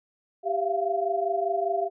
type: tone cluster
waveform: sine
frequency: 393.9 / 675 / 700 Hz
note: G4 / E5 / F5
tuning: +8 / +41 / +4 cents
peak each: -29 / -27 / -28 dBFS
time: 0.43-1.9 s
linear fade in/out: 50 ms
effects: none